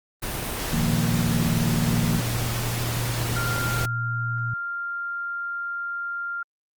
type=noise; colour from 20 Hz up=pink; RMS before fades=-29 dBFS; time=0.22-3.86 s; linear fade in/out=10 ms
type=chord; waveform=sine; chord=Eb suspended second; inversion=none; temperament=equal; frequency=155.56 / 174.61 / 233.1 Hz; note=Eb3 / F3 / Bb3; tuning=0 / 0 / 0 cents; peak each=-26 dBFS; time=0.73-2.2 s; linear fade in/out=2 ms
type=tone with pitch glide; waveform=sine; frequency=116.54 to 118.24 Hz; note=A#2 to A#2; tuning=0 to +25 cents; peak=-26 dBFS; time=0.79-4.54 s; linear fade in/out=5 ms; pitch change=+25 cents; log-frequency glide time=1.26-3.33 s
type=tone; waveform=sine; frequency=1394 Hz; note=F6; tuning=4 cents flat; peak=-27 dBFS; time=3.36-6.43 s; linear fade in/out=5 ms
effects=Opus 32 kbps